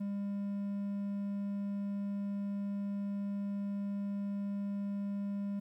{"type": "tone", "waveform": "triangle", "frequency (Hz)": 200.8, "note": "G3", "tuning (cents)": 42, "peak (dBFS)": -32, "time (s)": [0, 5.6], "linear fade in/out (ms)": 10, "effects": ["12-bit"]}